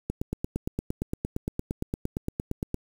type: click train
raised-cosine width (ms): 3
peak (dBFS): -15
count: 24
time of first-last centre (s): 0.1-2.744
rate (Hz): 8.7
effects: 7-bit